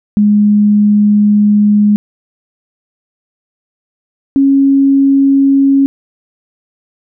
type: tone pair in turn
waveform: sine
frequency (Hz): 207.7 / 274.6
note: G#3 / C#4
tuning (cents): 0 / -16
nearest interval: perfect fourth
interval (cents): 484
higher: second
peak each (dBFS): -5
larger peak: neither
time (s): 0.17-1.96 / 4.36-5.86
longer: first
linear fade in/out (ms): 0
effects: none

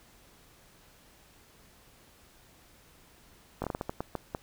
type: slowing click train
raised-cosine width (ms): 1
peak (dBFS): -18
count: 10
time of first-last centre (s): 3.62-4.349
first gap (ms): 20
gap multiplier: 1.33
effects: pink hiss -59 dBFS RMS until 4.42 s

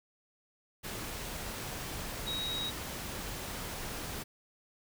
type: tone in noise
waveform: sine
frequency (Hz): 3810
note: A#7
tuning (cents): +37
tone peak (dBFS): -34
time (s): 2.26-2.71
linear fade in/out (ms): 20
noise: pink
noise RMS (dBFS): -40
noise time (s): 0.83-4.24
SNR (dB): +3
effects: none

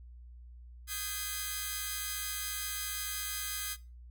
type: chord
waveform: 5% pulse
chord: Ab major seventh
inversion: second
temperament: equal with one note detuned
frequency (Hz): 1244.5 / 1568 / 1661.2 / 2040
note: Eb6 / G6 / Ab6 / C7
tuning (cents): 0 / 0 / 0 / -44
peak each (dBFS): -30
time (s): 0.87-3.77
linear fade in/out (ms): 50
effects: noise-tail reverb RT60 0.3 s tail -20 dB re dry + added 60 Hz sine -48 dBFS peak until 4.1 s

